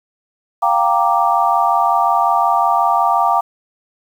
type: chord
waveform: sine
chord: G minor seventh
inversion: third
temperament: equal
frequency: 698.5 / 784 / 932.3 / 1174.7 Hz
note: F5 / G5 / Bb5 / D6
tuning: 0 / 0 / 0 / 0 cents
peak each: -17 dBFS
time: 0.62-3.41 s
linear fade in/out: 10 ms
effects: 7-bit